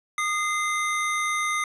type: tone pair together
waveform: square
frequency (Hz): 1228 / 2076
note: D#6 / C7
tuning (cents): -23 / -14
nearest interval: major sixth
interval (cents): 909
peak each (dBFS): -27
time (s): 0.18-1.64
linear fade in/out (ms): 2
effects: resampled to 24000 Hz + 10-bit